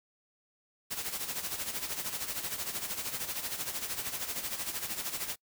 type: noise with tremolo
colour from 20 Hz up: white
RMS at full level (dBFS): -34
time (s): 0.9-5.36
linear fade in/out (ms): 20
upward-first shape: sine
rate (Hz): 13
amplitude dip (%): 65
effects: noise-tail reverb RT60 0.1 s tail -25 dB re dry